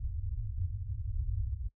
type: low-pass noise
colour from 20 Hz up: white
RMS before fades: -35 dBFS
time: 0-1.69 s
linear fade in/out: 10 ms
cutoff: 110 Hz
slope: 96 dB/octave
effects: noise-tail reverb RT60 0.1 s tail -23 dB re dry